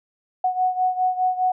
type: beating tone pair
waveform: sine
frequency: 737 / 741.9 Hz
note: F#5 / F#5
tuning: -7 / +4 cents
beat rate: 4.9 Hz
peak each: -20 / -24 dBFS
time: 0.44-1.52 s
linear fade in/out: 5 ms
effects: none